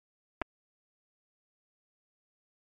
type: clicks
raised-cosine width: 0.5 ms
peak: -16 dBFS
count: 2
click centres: 0.416 / 0.419 s
effects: MP3 96 kbps